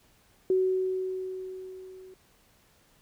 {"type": "tone with level ramp", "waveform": "sine", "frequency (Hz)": 374.2, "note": "F#4", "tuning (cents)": 20, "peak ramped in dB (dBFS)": [-20, -46], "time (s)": [0.5, 2.14], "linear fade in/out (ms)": 2, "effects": ["pink hiss -63 dBFS RMS until 3.01 s"]}